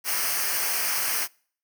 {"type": "noise with comb filter", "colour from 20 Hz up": "white", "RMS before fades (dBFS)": -26, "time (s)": [0.04, 1.28], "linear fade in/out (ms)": 50, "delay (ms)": 0.27, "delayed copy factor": -0.75, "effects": ["noise-tail reverb RT60 0.5 s tail -26 dB re dry"]}